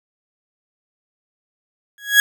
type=tone with exponential growth; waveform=35% pulse; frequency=1661.2 Hz; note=G#6; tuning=in tune; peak=-4 dBFS; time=1.98-2.2 s; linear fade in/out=1 ms; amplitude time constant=47 ms; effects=none